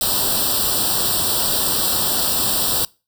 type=noise with comb filter; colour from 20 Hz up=white; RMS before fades=-19 dBFS; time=0.01-2.85 s; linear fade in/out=2 ms; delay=0.23 ms; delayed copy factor=+1; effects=noise-tail reverb RT60 0.3 s tail -24 dB re dry